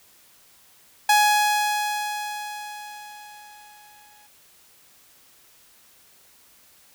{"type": "tone with exponential decay", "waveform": "sawtooth", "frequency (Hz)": 837, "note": "G#5", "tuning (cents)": 13, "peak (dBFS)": -10, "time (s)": [1.09, 4.27], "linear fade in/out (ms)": 5, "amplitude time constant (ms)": 690, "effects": ["white hiss -55 dBFS RMS until 6.94 s"]}